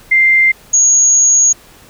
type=tone pair in turn; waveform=sine; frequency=2093 / 6645 Hz; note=C7 / G#8; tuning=0 / 0 cents; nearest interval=octave + minor sixth; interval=2000 cents; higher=second; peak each=-6 dBFS; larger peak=neither; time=0.11-0.52 / 0.73-1.53 s; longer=second; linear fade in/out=10 ms; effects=pink hiss -42 dBFS RMS until 1.89 s